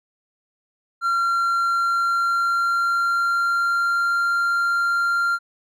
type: tone with pitch glide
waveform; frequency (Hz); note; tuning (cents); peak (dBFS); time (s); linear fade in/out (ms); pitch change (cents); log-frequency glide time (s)
triangle; 1374 to 1387.6; F6 to F6; -29 to -12; -16; 1.01-5.39; 50; +17; 1.53-4.2
effects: none